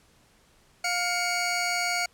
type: tone pair together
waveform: 20% pulse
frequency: 708 / 2250 Hz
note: F5 / C#7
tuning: +23 / +25 cents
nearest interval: octave + minor sixth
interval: 2002 cents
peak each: -23 dBFS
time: 0.84-2.06 s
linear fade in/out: 5 ms
effects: pink hiss -61 dBFS RMS until 2.13 s + low-pass 11000 Hz 12 dB/octave